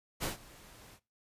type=noise with ADSR envelope; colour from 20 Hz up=pink; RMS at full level=-33 dBFS; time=0.2-1 s; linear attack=37 ms; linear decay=130 ms; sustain=-22 dB; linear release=63 ms; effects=noise-tail reverb RT60 0.3 s tail -22 dB re dry + resampled to 32000 Hz